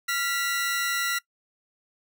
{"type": "tone pair together", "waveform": "sawtooth", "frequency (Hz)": [1385.2, 1959], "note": ["F6", "B6"], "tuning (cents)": [-15, -15], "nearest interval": "tritone", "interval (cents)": 600, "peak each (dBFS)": -24, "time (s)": [0.08, 1.19], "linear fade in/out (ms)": 10, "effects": ["noise-tail reverb RT60 0.1 s tail -21 dB re dry"]}